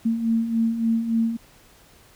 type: beating tone pair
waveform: sine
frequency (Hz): 224.8 / 228.3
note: A3 / A#3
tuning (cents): +37 / -36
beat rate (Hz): 3.5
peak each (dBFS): -27 / -20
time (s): 0.05-1.37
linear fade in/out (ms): 10
effects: pink hiss -53 dBFS RMS until 2.15 s